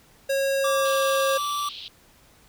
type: tone with pitch glide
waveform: square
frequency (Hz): 546 to 540.7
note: C#5 to C#5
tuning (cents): -26 to -43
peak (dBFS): -22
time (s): 0.29-1.38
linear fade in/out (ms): 10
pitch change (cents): -17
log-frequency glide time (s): 0.52-0.9
type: tone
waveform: square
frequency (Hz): 1165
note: D6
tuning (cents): -14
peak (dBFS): -26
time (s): 0.64-1.69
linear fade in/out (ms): 5
type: band-pass noise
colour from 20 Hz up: white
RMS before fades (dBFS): -39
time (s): 0.85-1.88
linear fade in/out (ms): 0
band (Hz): 2800 to 4200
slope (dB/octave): 48
effects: pink hiss -56 dBFS RMS until 2.48 s